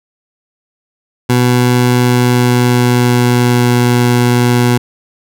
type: tone with pitch glide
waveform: 20% pulse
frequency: 123.47 to 121.91 Hz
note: B2 to B2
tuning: 0 to -22 cents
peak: -3 dBFS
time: 1.29-4.78 s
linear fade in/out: 10 ms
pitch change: -22 cents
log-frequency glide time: 1.93-3.81 s
effects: none